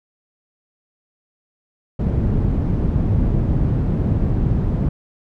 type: low-pass noise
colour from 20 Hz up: white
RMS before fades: -18 dBFS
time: 1.99-4.89 s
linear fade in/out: 5 ms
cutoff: 150 Hz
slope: 12 dB/octave
effects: none